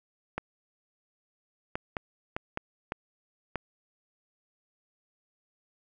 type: clicks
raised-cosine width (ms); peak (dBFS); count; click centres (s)
0.5; -16; 7; 0.38 / 1.755 / 1.968 / 2.365 / 2.574 / 2.921 / 3.557
effects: none